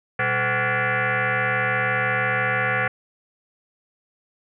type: tone with frequency modulation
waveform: sine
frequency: 120.9 Hz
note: B2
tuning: 36 cents flat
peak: -19 dBFS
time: 0.19-2.88 s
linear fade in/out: 5 ms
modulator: 316 Hz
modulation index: 6.6
effects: none